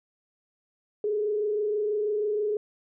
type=tone with frequency modulation; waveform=sine; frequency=420.3 Hz; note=G#4; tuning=21 cents sharp; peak=-24 dBFS; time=1.04-2.57 s; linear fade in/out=2 ms; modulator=26.2 Hz; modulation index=0.52; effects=none